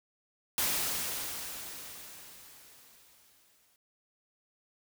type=noise with exponential decay; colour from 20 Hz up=white; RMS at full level=-29 dBFS; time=0.58-3.76 s; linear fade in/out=1 ms; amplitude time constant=690 ms; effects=none